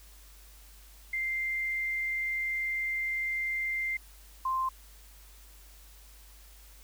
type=tone pair in turn; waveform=sine; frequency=2093 / 1046.5 Hz; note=C7 / C6; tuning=0 / 0 cents; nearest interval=octave; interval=1200 cents; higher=first; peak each=-29 / -27 dBFS; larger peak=second; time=1.13-3.97 / 4.45-4.69 s; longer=first; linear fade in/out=5 ms; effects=added 50 Hz sine -52 dBFS peak until 6.83 s + white hiss -57 dBFS RMS until 6.83 s